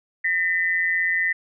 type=tone pair together; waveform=sine; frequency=1821 / 1997 Hz; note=A#6 / B6; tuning=-41 / +19 cents; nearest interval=major second; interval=160 cents; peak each=-22 dBFS; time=0.24-1.33 s; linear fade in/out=10 ms; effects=none